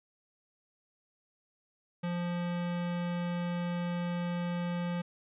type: tone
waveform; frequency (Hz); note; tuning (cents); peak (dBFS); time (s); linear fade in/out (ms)
square; 174.61; F3; 0; -32; 2.03-5.02; 10
effects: resampled to 8000 Hz